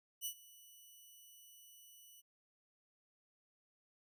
5% pulse tone with ADSR envelope, 2960 Hz, F#7, in tune, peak -29 dBFS, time 0.21-2.22 s, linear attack 48 ms, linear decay 78 ms, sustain -21 dB, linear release 24 ms, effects none

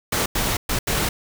pink noise bursts at uneven times, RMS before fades -22 dBFS, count 4, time 0.12-0.26 / 0.35-0.57 / 0.69-0.79 / 0.87-1.09 s, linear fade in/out 5 ms, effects none

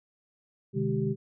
sine tone cluster, 128.1 / 151.4 / 206.9 / 388.5 Hz, C3 / D#3 / G#3 / G4, -36 / -47 / -6 / -16 cents, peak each -31 dBFS, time 0.73-1.16 s, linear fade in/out 50 ms, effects none

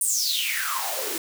white noise with high-pass filter sweep, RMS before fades -26 dBFS, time 0.01-1.18 s, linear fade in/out 2 ms, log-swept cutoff 9600 to 300 Hz, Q 8.6, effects none

